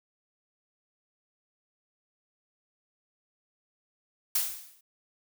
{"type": "noise with exponential decay", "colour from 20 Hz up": "blue", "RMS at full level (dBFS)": -24, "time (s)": [4.35, 4.81], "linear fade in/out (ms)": 5, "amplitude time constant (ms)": 100, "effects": []}